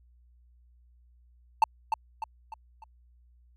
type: tone with echo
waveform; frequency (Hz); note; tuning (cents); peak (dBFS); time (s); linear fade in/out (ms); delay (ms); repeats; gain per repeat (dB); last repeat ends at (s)
triangle; 885; A5; +10; -14; 1.62-1.64; 2; 300; 4; -7; 2.84
effects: added 60 Hz sine -57 dBFS peak until 3.56 s